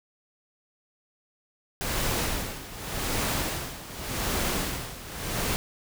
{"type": "noise with tremolo", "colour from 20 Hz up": "pink", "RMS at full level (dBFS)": -27, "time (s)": [1.81, 5.56], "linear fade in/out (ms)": 0, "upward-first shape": "sine", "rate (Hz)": 0.86, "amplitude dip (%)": 80, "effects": []}